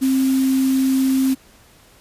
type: tone in noise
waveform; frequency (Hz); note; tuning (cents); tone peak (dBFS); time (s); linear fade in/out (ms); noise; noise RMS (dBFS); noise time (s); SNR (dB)
sine; 264.8; C4; +21; -14; 0.01-1.35; 20; white; -32; 0.01-1.35; +15
effects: pink hiss -50 dBFS RMS until 2 s + resampled to 32000 Hz